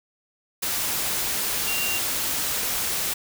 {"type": "tone in noise", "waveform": "sine", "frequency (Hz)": 2774, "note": "F7", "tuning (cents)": -12, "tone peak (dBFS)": -27, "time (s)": [1.67, 1.99], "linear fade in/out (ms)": 10, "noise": "white", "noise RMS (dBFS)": -26, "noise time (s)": [0.62, 3.14], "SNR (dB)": -4, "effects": []}